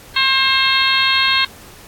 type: harmonic tone with a mistuned harmonic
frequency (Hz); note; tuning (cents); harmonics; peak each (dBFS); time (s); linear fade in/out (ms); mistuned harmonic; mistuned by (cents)
532; C5; +29; 2 / 3 / 4 / 5 / 6 / 7 / 8; -20 / -20 / -20 / -20 / -20 / -20 / -20; 0.16-1.45; 5; 6; +21
effects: pink hiss -41 dBFS RMS until 1.87 s + AAC 64 kbps